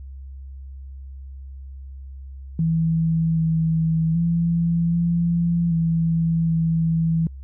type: tone with pitch steps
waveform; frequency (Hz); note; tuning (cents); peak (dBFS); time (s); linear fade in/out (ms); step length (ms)
sine; 163.2 / 161.8 / 168.5 / 170.4 / 164.9 / 163.7; E3 / E3 / E3 / F3 / E3 / E3; -17 / -32 / +38 / -42 / +1 / -12; -17; 2.59-7.27; 2; 780
effects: added 67 Hz sine -34 dBFS peak until 7.43 s